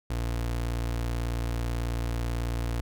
30% pulse tone, 58.27 Hz, A#1, in tune, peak -25 dBFS, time 0.1-2.81 s, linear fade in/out 5 ms, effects none

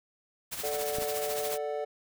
white noise with tremolo, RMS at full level -34 dBFS, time 0.51-1.58 s, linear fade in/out 20 ms, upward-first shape triangle, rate 14 Hz, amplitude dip 65%
triangle chord, D major, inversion second, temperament equal, 440 / 587.3 / 740 Hz, A4 / D5 / F#5, 0 / 0 / 0 cents, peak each -32 / -33 / -36 dBFS, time 0.63-1.85 s, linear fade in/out 10 ms
clicks, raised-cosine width 3 ms, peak -24 / -33 dBFS, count 2, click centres 0.985 / 1.021 s
effects none

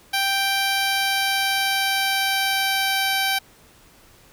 10% pulse tone with pitch glide, 784 to 777.2 Hz, G5 to G5, 0 to -15 cents, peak -11 dBFS, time 0.13-3.39 s, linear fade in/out 10 ms, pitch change -15 cents, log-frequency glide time 0.52-3.16 s, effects pink hiss -52 dBFS RMS until 4.32 s

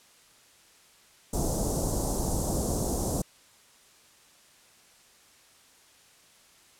pink band-stop noise, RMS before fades -28 dBFS, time 1.33-3.22 s, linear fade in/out 5 ms, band 800 to 6400 Hz, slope 24 dB/octave, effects white hiss -58 dBFS RMS until 6.79 s + low-pass 10000 Hz 12 dB/octave

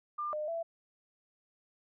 sine tone with pitch steps, 1197 / 607 / 667 Hz, D6 / D#5 / E5, +33 / -43 / +20 cents, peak -33 dBFS, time 0.18-0.63 s, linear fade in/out 10 ms, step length 150 ms, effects none

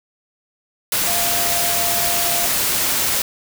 sine tone in noise, 692 Hz, F5, 16 cents flat, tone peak -25 dBFS, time 1.07-2.46 s, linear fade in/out 2 ms, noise white, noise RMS -19 dBFS, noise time 0.92-3.22 s, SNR -9 dB, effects none

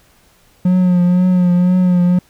triangle tone with vibrato, 180 Hz, F#3, 47 cents flat, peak -7 dBFS, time 0.65-2.19 s, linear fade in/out 5 ms, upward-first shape triangle, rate 2 Hz, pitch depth 39 cents each way, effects pink hiss -52 dBFS RMS until 2.29 s

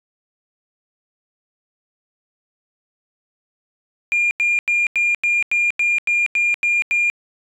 sine tone bursts, 2408 Hz, D7, 43 cents sharp, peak -13 dBFS, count 11, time 4.12-7.1 s, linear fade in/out 0 ms, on 190 ms, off 89 ms, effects tanh soft clip ceiling -12 dBFS

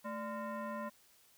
sine tone with frequency modulation, 219.9 Hz, A3, 1 cent flat, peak -38 dBFS, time 0.04-0.9 s, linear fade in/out 20 ms, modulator 808 Hz, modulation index 1.4, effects white hiss -66 dBFS RMS until 1.37 s

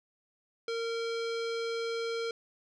square tone with low-pass filter, 460 Hz, A#4, 23 cents flat, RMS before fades -34 dBFS, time 0.68-2.31 s, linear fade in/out 2 ms, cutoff 4600 Hz, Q 1.8, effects none

